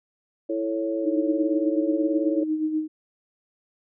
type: chord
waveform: sine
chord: A major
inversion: second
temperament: equal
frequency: 329.6 / 440 / 554.4 Hz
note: E4 / A4 / C#5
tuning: 0 / 0 / 0 cents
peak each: -26 / -32 / -28 dBFS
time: 0.49-2.44 s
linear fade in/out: 10 ms
type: tone with tremolo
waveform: sine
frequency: 311.1 Hz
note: D#4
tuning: in tune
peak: -20 dBFS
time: 1.03-2.88 s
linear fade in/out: 50 ms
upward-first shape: sine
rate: 8.2 Hz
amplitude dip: 55%
effects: none